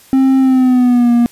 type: tone with pitch glide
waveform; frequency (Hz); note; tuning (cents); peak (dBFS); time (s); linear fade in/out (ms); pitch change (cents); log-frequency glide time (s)
triangle; 265.5 to 237.9; C4 to A#3; +25 to +35; -5; 0.13-1.26; 0; -190; 0.39-1.12
effects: white hiss -44 dBFS RMS until 1.31 s + resampled to 32000 Hz